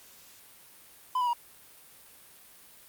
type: tone with pitch steps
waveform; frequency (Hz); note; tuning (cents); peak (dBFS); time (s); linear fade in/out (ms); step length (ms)
triangle; 1010 / 980.7 / 952.2; B5 / B5 / A#5; +39 / -12 / +37; -23; 1.15-1.333; 5; 61
effects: white hiss -54 dBFS RMS until 2.88 s + Opus 48 kbps